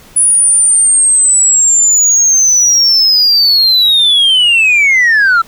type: linear sweep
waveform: sine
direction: down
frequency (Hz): 9880 to 1318.5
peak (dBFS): -3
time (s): 0.16-5.42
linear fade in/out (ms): 10
effects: tanh soft clip ceiling -4 dBFS + pink hiss -40 dBFS RMS until 5.47 s